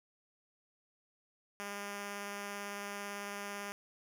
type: tone with vibrato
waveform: 5% pulse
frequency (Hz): 202.4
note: G#3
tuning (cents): -44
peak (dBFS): -29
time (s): 1.6-3.72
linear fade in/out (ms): 0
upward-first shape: triangle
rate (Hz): 18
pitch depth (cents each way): 9
effects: none